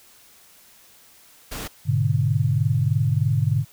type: noise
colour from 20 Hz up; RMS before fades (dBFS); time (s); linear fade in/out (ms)
pink; -32; 1.51-1.68; 10
type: chord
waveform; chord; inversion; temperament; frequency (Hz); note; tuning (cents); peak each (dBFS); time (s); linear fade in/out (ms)
sine; G# diminished; none; equal; 103.83 / 123.47 / 146.83; G#2 / B2 / D3; 0 / 0 / 0; -22; 1.85-3.65; 50
effects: white hiss -52 dBFS RMS until 3.72 s